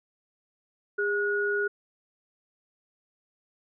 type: tone pair together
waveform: sine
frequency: 407.5 / 1452 Hz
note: G#4 / F#6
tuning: -33 / -33 cents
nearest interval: octave + minor seventh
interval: 2200 cents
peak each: -27 dBFS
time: 0.98-1.68 s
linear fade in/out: 10 ms
effects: none